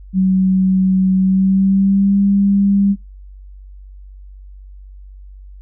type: tone with pitch glide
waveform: sine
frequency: 188.3 to 198.92 Hz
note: F#3 to G3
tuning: +31 to +26 cents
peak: -10 dBFS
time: 0.13-2.96 s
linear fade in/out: 50 ms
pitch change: +95 cents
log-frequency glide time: 1.18-2.18 s
effects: noise-tail reverb RT60 0.2 s tail -24 dB re dry + added 48 Hz sine -34 dBFS peak until 5.61 s